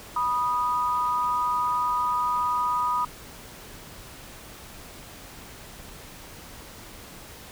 sine tone pair together, 980 / 1239 Hz, B5 / D#6, -14 / -8 cents, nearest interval major third, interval 406 cents, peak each -25 dBFS, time 0.16-3.05 s, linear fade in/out 5 ms, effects pink hiss -44 dBFS RMS until 7.51 s

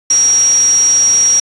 sine tone in noise, 5680 Hz, F8, 28 cents sharp, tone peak -7 dBFS, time 0.1-1.4 s, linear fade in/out 5 ms, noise white, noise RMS -23 dBFS, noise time 0.1-1.4 s, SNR +13 dB, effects resampled to 22050 Hz

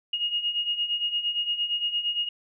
sine beating tone pair, 2859 / 2867.7 Hz, F7 / F7, +40 / +45 cents, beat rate 8.7 Hz, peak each -31 / -26 dBFS, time 0.13-2.29 s, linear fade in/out 5 ms, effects none

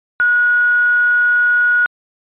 sine tone with quantisation, 1454 Hz, F#6, 31 cents flat, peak -10 dBFS, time 0.2-1.86 s, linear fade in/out 0 ms, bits 5, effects resampled to 8000 Hz

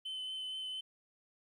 sine tone with vibrato, 3049 Hz, G7, 49 cents flat, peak -36 dBFS, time 0.05-0.81 s, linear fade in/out 10 ms, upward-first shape triangle, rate 4.3 Hz, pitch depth 15 cents each way, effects tanh soft clip ceiling -37 dBFS + 12-bit

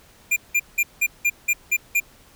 square tone bursts, 2400 Hz, D7, 37 cents sharp, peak -17 dBFS, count 8, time 0.31-2.002 s, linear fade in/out 10 ms, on 54 ms, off 180 ms, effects pink hiss -52 dBFS RMS until 2.35 s

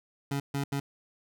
25% pulse tone bursts at uneven times, 140 Hz, C#3, 18 cents sharp, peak -25 dBFS, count 3, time 0.31-0.4 / 0.54-0.64 / 0.72-0.8 s, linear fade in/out 5 ms, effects none

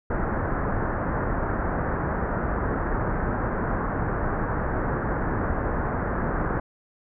pink low-pass noise, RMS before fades -26 dBFS, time 0.1-6.6 s, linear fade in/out 5 ms, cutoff 1700 Hz, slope 48 dB/octave, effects none

